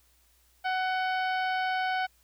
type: harmonic tone with a mistuned harmonic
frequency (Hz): 746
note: F#5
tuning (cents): +14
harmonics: 1 / 2 / 3 / 4 / 5 / 6 / 7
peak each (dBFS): -28 / -32 / -38 / -41 / -49 / -47 / -51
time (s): 0.64-2.07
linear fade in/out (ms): 20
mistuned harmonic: 4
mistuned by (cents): +28
effects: added 60 Hz sine -66 dBFS peak until 2.23 s + white hiss -66 dBFS RMS until 2.23 s